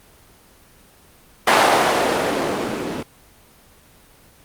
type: noise with low-pass filter sweep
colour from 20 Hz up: violet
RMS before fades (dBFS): -18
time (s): 1.47-3.03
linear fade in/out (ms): 5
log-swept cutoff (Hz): 800 to 250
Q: 1.1
effects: pink hiss -50 dBFS RMS until 4.44 s + Opus 24 kbps